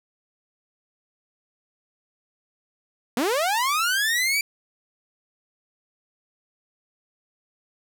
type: linear sweep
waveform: sawtooth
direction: up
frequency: 220 to 2349 Hz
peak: -17 dBFS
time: 3.17-4.41 s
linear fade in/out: 2 ms
effects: none